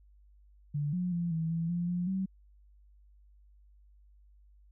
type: tone with pitch steps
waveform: sine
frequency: 146 / 179.7 / 171.7 / 162 / 165.7 / 173.6 / 176.8 / 190.3 Hz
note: D3 / F3 / F3 / E3 / E3 / F3 / F3 / F#3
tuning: -10 / +50 / -29 / -30 / +9 / -10 / +22 / +49 cents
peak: -29 dBFS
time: 0.74-2.26 s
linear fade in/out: 10 ms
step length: 190 ms
effects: added 50 Hz sine -57 dBFS peak until 4.71 s